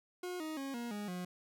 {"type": "tone with pitch steps", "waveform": "40% pulse", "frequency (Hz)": [360, 313.4, 272.8, 237.5, 206.8, 180], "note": ["F#4", "D#4", "C#4", "A#3", "G#3", "F#3"], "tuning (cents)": [-47, 13, -28, 33, -7, -47], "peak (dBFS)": -38, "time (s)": [0.23, 1.25], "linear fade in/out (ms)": 5, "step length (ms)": 170, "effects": []}